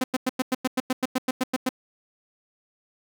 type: tone bursts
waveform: sawtooth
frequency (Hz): 256.8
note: C4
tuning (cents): -32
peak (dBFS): -17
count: 14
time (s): 0.01-1.691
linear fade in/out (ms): 5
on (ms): 30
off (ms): 97
effects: none